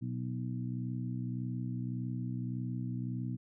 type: harmonic tone with a mistuned harmonic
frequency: 61.74 Hz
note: B1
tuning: in tune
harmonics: 2 / 3 / 4 / 5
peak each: -36 / -41 / -41 / -47 dBFS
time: 0.01-3.37 s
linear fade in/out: 20 ms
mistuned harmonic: 5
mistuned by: +24 cents
effects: none